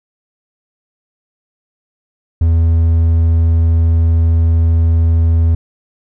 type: tone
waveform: triangle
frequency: 82.41 Hz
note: E2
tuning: in tune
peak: -6 dBFS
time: 2.41-5.55 s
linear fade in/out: 5 ms
effects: none